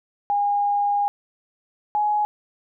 sine tone pair in turn, 815 / 837.9 Hz, G#5 / G#5, -33 / +15 cents, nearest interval unison, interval 48 cents, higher second, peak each -18 dBFS, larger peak neither, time 0.3-1.08 / 1.95-2.25 s, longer first, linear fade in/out 0 ms, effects none

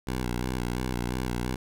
10% pulse tone with vibrato, 61.74 Hz, B1, in tune, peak -20 dBFS, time 0.07-1.56 s, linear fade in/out 5 ms, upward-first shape square, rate 2.9 Hz, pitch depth 45 cents each way, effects none

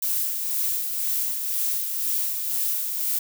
violet noise with tremolo, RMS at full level -24 dBFS, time 0.02-3.19 s, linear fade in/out 5 ms, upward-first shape sine, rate 2 Hz, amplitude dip 40%, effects none

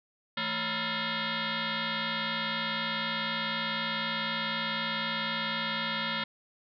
sine tone with frequency modulation, 940 Hz, A#5, 14 cents sharp, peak -29 dBFS, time 0.37-6.24 s, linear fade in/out 5 ms, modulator 388 Hz, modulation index 7.8, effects none

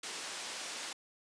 white low-pass noise, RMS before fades -42 dBFS, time 0.03-0.93 s, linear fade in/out 5 ms, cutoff 7100 Hz, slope 12 dB/octave, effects high-pass 300 Hz 12 dB/octave + resampled to 22050 Hz

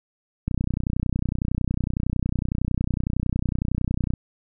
click train, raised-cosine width 5 ms, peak -11 dBFS, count 114, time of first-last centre 0.48-4.137 s, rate 30.9 Hz, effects none

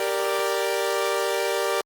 sawtooth chord, G minor, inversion none, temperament equal, 392 / 466.2 / 587.3 Hz, G4 / Bb4 / D5, 0 / 0 / 0 cents, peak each -23 dBFS, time 0-1.81 s, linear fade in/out 2 ms, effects Opus 24 kbps

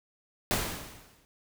pink noise with exponential decay, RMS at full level -26 dBFS, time 0.51-1.25 s, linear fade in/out 0 ms, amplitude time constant 160 ms, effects none

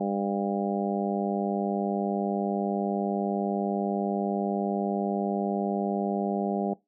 harmonic tone, 100 Hz, G2, 35 cents sharp, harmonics 2 / 3 / 4 / 5 / 6 / 7 / 8, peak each -29 / -35 / -33 / -37 / -35 / -34 / -36 dBFS, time 0-6.74 s, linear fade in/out 10 ms, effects noise-tail reverb RT60 0.2 s tail -21 dB re dry

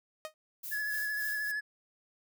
sawtooth tone with exponential decay, 622.3 Hz, D#5, in tune, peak -31 dBFS, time 0.25-0.34 s, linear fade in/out 0 ms, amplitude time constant 18 ms
violet noise with tremolo, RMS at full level -40 dBFS, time 0.63-1.52 s, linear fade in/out 10 ms, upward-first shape sine, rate 3.5 Hz, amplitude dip 60%
triangle tone with vibrato, 1700 Hz, G#6, 40 cents sharp, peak -30 dBFS, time 0.71-1.61 s, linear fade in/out 20 ms, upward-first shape sine, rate 13 Hz, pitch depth 26 cents each way
effects none

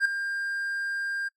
triangle tone with ADSR envelope, 1600 Hz, G6, 35 cents sharp, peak -15 dBFS, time 0-1.29 s, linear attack 53 ms, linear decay 4 ms, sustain -11 dB, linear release 16 ms, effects noise-tail reverb RT60 0.1 s tail -22 dB re dry + MP3 64 kbps

